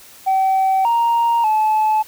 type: tone with pitch steps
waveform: sine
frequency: 766 / 933 / 864 Hz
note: G5 / A#5 / A5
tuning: -40 / +1 / -32 cents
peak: -11 dBFS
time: 0.26-2.03 s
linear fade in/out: 20 ms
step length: 590 ms
effects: tanh soft clip ceiling -11 dBFS + white hiss -43 dBFS RMS until 2.07 s